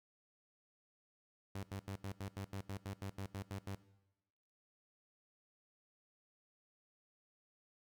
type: tone bursts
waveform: sawtooth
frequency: 98 Hz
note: G2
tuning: in tune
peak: -38 dBFS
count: 14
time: 1.55-3.751 s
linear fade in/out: 5 ms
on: 82 ms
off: 81 ms
effects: noise-tail reverb RT60 1.0 s tail -18 dB re dry